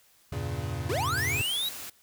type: chord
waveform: square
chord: E diminished seventh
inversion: none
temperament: equal with one note detuned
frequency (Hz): 83.32 / 98 / 116.54 / 138.59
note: E2 / G2 / Bb2 / Db3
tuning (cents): +19 / 0 / 0 / 0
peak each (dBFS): -37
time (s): 0.32-1.42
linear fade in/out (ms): 5
type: linear sweep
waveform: square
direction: up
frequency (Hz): 294.5 to 3951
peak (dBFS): -28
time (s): 0.89-1.69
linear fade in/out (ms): 5
type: noise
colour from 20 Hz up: white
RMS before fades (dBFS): -40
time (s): 1.17-1.9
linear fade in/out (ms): 5
effects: white hiss -62 dBFS RMS until 2.02 s